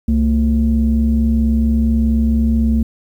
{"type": "tone pair together", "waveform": "sine", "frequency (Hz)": [67, 225.4], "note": ["C2", "A3"], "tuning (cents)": [42, 42], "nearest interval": "octave + major sixth", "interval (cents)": 2100, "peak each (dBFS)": -13, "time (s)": [0.08, 2.83], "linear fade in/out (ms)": 5, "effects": ["tanh soft clip ceiling -6 dBFS", "8-bit"]}